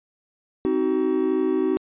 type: chord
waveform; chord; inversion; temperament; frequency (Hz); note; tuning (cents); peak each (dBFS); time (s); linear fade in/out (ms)
triangle; C diminished; none; just; 261.6 / 314 / 376.7; C4 / Eb4 / Gb4; 0 / +16 / +31; -24 / -22 / -20; 0.65-1.77; 0
effects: resampled to 8000 Hz